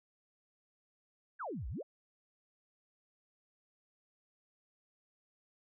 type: exponential two-way sweep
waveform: sine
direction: down then up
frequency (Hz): 1742 to 50.4 to 736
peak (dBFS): -38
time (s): 1.39-1.83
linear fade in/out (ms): 20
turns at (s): 1.68
effects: none